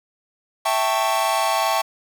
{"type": "chord", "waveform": "45% pulse", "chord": "A dominant seventh", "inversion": "second", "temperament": "equal with one note detuned", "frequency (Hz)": [659.3, 784, 887.1, 1108.7], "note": ["E5", "G5", "A5", "C#6"], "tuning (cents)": [0, 0, 14, 0], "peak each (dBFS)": -24, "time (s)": [0.65, 1.82], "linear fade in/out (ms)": 10, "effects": ["8-bit"]}